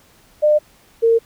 sine tone pair in turn, 602 / 457.9 Hz, D5 / A#4, +43 / -31 cents, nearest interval perfect fourth, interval 474 cents, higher first, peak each -10 dBFS, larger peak neither, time 0.42-0.59 / 1.02-1.19 s, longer neither, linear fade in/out 20 ms, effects pink hiss -52 dBFS RMS until 1.25 s

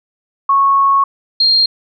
sine tone pair in turn, 1102 / 4213 Hz, C#6 / C8, -11 / +11 cents, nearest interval octave + major seventh, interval 2322 cents, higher second, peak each -8 dBFS, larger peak neither, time 0.49-1.04 / 1.4-1.66 s, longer first, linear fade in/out 5 ms, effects none

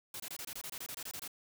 white noise bursts, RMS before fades -43 dBFS, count 14, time 0.14-1.278 s, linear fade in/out 2 ms, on 59 ms, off 24 ms, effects none

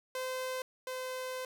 sawtooth tone pair in turn, 515 / 513.2 Hz, C5 / C5, -28 / -34 cents, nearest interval unison, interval 6 cents, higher first, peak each -31 / -33 dBFS, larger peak first, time 0.15-0.62 / 0.87-1.45 s, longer second, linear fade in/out 2 ms, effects none

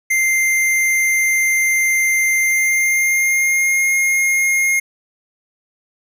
square tone with pitch glide, 2093 to 2137 Hz, C7 to C7, 0 to +36 cents, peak -14 dBFS, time 0.1-4.8 s, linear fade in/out 10 ms, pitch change +36 cents, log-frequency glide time 2.38-3.86 s, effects none

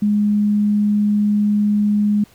sine tone, 207.7 Hz, G#3, in tune, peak -13 dBFS, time 0.02-2.24 s, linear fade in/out 5 ms, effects pink hiss -51 dBFS RMS until 2.34 s

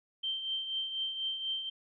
sine tone with tremolo, 3132 Hz, G7, 2 cents flat, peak -30 dBFS, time 0.23-1.7 s, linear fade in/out 10 ms, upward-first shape triangle, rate 4.1 Hz, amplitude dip 60%, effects none

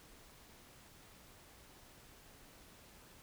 silence, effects pink hiss -60 dBFS RMS until 3.22 s

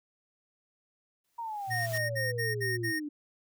white noise with exponential growth, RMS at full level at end -40 dBFS, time 1.24-1.98 s, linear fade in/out 5 ms, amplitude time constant 160 ms
sine exponential sweep, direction down, 949 to 289.1 Hz, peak -34 dBFS, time 1.38-3.09 s, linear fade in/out 10 ms
sine tone, 116.54 Hz, A#2, in tune, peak -34 dBFS, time 1.67-2.93 s, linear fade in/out 50 ms
square tone bursts, 1850 Hz, A#6, 14 cents flat, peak -31 dBFS, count 6, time 1.7-3 s, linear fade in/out 20 ms, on 170 ms, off 56 ms
effects none

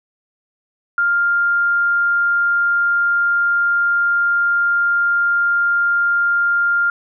sine tone, 1400 Hz, F6, 4 cents sharp, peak -13 dBFS, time 0.98-6.9 s, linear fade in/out 2 ms, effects none

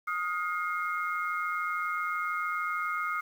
sine tone cluster, 1247 / 1420 / 2136 Hz, D#6 / F6 / C7, +3 / +28 / +35 cents, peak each -31 / -35 / -36 dBFS, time 0.07-3.21 s, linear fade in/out 10 ms, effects 9-bit

